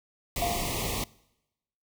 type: band-stop noise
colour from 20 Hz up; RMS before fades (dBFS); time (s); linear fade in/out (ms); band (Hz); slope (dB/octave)
pink; -31; 0.36-1.04; 2; 1200 to 1900; 96
type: tone with exponential decay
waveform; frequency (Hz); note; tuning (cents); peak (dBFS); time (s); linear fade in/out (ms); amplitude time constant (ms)
sine; 698.5; F5; 0; -25; 0.42-1.07; 1; 140
effects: noise-tail reverb RT60 0.9 s tail -23 dB re dry